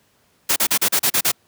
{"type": "noise bursts", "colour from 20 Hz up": "white", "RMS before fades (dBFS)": -17, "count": 8, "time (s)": [0.49, 1.318], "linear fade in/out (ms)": 10, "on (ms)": 72, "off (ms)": 36, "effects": ["pink hiss -60 dBFS RMS until 1.47 s", "high-pass 100 Hz 12 dB/octave"]}